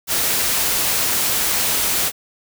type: noise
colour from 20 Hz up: white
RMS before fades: -19 dBFS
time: 0.07-2.12 s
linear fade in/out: 50 ms
effects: none